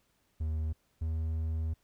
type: tone pair in turn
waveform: triangle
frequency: 78.4 / 80 Hz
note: D#2 / D#2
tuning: +14 / +49 cents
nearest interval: unison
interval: 35 cents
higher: second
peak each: -28 / -28 dBFS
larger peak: neither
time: 0.4-0.73 / 1.01-1.74 s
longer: second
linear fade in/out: 10 ms
effects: pink hiss -73 dBFS RMS until 1.83 s